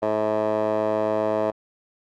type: tone with band-pass filter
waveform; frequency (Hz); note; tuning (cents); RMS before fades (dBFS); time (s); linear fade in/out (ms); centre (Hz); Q
15% pulse; 107.6; A2; -38; -23; 0.02-1.51; 10; 660; 9.6
effects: Opus 48 kbps